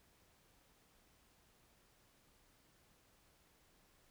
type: silence
effects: pink hiss -71 dBFS RMS until 4.1 s